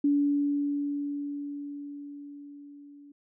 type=tone with level ramp; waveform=sine; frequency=286.9 Hz; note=D4; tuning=40 cents flat; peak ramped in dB=-20 to -48 dBFS; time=0.04-3.12 s; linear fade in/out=5 ms; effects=none